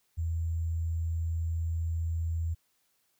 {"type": "tone with sample-and-hold", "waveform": "sine", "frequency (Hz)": 82.41, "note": "E2", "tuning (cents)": 0, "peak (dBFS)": -28, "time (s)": [0.17, 2.55], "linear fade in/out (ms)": 20, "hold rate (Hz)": 7350, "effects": ["white hiss -73 dBFS RMS until 3.19 s"]}